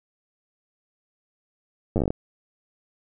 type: slowing click train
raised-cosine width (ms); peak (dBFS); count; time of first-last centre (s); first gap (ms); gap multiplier
2; -10; 10; 1.96-2.105; 9; 1.14
effects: none